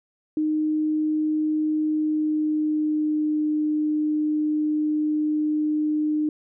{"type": "tone with pitch glide", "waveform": "sine", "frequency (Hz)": [308.1, 304], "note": ["D#4", "D#4"], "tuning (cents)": [-17, -40], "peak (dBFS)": -20, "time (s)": [0.37, 6.29], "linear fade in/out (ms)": 2, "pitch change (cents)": -23, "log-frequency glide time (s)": [1.82, 3.47], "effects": []}